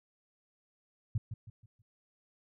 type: tone with echo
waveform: sine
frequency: 110 Hz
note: A2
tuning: in tune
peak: -27 dBFS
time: 1.15-1.18 s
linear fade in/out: 5 ms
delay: 160 ms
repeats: 4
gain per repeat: -9 dB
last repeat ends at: 1.82 s
effects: none